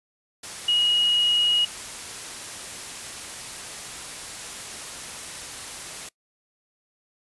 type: tone in noise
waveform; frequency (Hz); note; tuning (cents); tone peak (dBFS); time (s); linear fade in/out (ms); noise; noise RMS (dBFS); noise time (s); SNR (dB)
sine; 2894; F#7; -39; -18; 0.68-1.65; 5; white; -36; 0.43-6.09; +15
effects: noise-tail reverb RT60 0.1 s tail -23 dB re dry + resampled to 24000 Hz